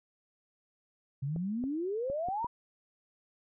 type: exponential sweep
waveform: sine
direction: up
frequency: 130.81 to 990 Hz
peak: -31 dBFS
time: 1.22-2.47 s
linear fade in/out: 10 ms
type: clicks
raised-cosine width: 2 ms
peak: -29 dBFS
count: 5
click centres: 1.362 / 1.639 / 2.1 / 2.286 / 2.445 s
effects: none